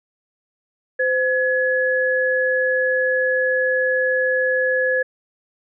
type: tone pair together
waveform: sine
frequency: 514 / 1693.3 Hz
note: C5 / G#6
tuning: -31 / +33 cents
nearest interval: octave + major sixth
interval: 2064 cents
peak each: -19 dBFS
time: 0.99-5.03 s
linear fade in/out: 10 ms
effects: none